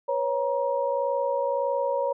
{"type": "tone cluster", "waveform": "sine", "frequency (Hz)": [491.3, 553, 947], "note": ["B4", "C#5", "A#5"], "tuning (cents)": [-9, -4, 27], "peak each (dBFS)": [-30, -25, -29], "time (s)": [0.08, 2.13], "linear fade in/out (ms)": 10, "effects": []}